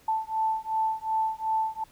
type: beating tone pair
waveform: sine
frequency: 880 / 882.7 Hz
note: A5 / A5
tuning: 0 / +5 cents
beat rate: 2.7 Hz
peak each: -28 dBFS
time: 0.08-1.84 s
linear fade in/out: 5 ms
effects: pink hiss -58 dBFS RMS until 1.91 s